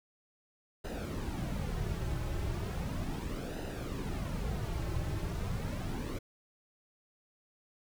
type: noise with flanger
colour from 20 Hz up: brown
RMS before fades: -36 dBFS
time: 0.84-6.19 s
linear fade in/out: 10 ms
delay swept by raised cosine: 0.89 to 4.29 ms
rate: 0.36 Hz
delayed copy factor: -0.6
effects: none